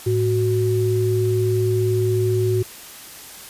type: tone pair together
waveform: sine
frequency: 108.93 / 370 Hz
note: A2 / F#4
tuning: -17 / 0 cents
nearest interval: octave + major sixth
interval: 2117 cents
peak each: -19 dBFS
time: 0.06-2.63 s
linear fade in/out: 10 ms
effects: white hiss -39 dBFS RMS until 3.49 s + resampled to 32000 Hz